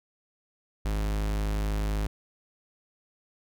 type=tone; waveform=45% pulse; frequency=51.91 Hz; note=G#1; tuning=in tune; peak=-26 dBFS; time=0.85-2.07 s; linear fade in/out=5 ms; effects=none